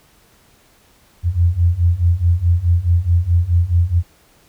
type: beating tone pair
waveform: sine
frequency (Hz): 84 / 88.7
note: E2 / F2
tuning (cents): +33 / +27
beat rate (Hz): 4.7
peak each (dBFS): -16 / -14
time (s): 1.23-4.03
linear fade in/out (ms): 50
effects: pink hiss -53 dBFS RMS until 4.48 s